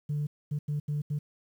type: tone bursts at uneven times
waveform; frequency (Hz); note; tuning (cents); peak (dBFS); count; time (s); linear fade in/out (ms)
sine; 147.4; D3; +7; -26; 5; 0.09-0.27 / 0.51-0.59 / 0.68-0.8 / 0.88-1.02 / 1.1-1.19; 10
effects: tanh soft clip ceiling -25 dBFS + 10-bit